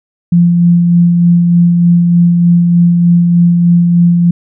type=tone with tremolo; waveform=sine; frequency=172.8 Hz; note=F3; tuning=18 cents flat; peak=-3 dBFS; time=0.32-4.31 s; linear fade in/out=5 ms; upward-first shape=sine; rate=3.3 Hz; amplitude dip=30%; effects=none